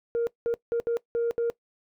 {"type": "tone bursts at uneven times", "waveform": "sine", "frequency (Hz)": 467.8, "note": "A#4", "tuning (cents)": 6, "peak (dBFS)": -21, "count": 6, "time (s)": [[0.15, 0.27], [0.46, 0.54], [0.72, 0.8], [0.87, 0.97], [1.15, 1.31], [1.38, 1.5]], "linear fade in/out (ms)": 0, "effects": ["noise-tail reverb RT60 0.1 s tail -21 dB re dry", "tanh soft clip ceiling -21 dBFS"]}